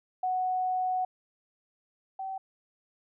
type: tone pair in turn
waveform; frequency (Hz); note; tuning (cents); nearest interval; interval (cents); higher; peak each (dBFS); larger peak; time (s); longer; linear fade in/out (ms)
sine; 740 / 767.4; F#5 / G5; 0 / -37; minor second; 63; second; -26 / -33; first; 0.23-1.05 / 2.19-2.38; first; 5
effects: none